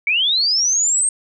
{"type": "linear sweep", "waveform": "sine", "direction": "up", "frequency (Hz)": [2217, 8530], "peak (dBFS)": -14, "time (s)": [0.07, 1.09], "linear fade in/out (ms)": 2, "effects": []}